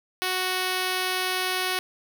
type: tone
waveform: 5% pulse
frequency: 370 Hz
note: F#4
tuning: in tune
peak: -13 dBFS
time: 0.22-1.79 s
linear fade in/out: 0 ms
effects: none